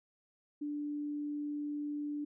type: tone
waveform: sine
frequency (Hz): 293.7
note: D4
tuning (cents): 0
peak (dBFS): -35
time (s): 0.61-2.25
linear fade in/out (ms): 10
effects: none